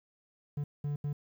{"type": "tone bursts at uneven times", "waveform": "triangle", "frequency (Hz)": 145.5, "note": "D3", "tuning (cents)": -16, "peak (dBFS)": -29, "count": 3, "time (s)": [[0.57, 0.64], [0.84, 0.96], [1.04, 1.13]], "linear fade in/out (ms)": 5, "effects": ["11-bit"]}